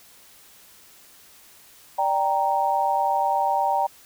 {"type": "chord", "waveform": "sine", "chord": "G minor", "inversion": "second", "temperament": "equal", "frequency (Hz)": [587.3, 784, 932.3], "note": ["D5", "G5", "Bb5"], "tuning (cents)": [0, 0, 0], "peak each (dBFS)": [-28, -22, -23], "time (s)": [1.98, 3.87], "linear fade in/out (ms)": 10, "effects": ["white hiss -51 dBFS RMS until 4.05 s"]}